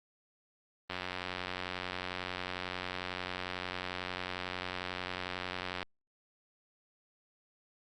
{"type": "click train", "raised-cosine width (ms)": 0.3, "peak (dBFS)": -20, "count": 450, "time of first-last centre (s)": [0.9, 5.829], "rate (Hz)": 91.1, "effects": ["Opus 32 kbps"]}